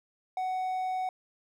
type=tone; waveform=triangle; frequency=745 Hz; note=F#5; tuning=12 cents sharp; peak=-27 dBFS; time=0.37-1.09 s; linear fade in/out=2 ms; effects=none